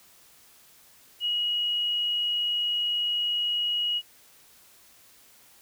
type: tone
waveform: sine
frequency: 2900 Hz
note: F#7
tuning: 35 cents flat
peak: -24 dBFS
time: 1.2-4.02 s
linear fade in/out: 50 ms
effects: white hiss -56 dBFS RMS until 5.61 s